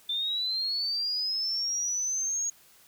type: linear sweep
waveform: sine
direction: up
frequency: 3541 to 6645 Hz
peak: -27 dBFS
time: 0.09-2.5 s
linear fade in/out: 5 ms
effects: white hiss -58 dBFS RMS until 2.87 s